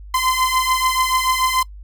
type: beating tone pair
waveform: sawtooth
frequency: 1027 / 1033.9 Hz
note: C6 / C6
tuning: -33 / -21 cents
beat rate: 6.9 Hz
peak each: -16 / -15 dBFS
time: 0.14-1.63 s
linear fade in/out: 5 ms
effects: noise-tail reverb RT60 0.1 s tail -23 dB re dry + added 50 Hz sine -34 dBFS peak until 1.83 s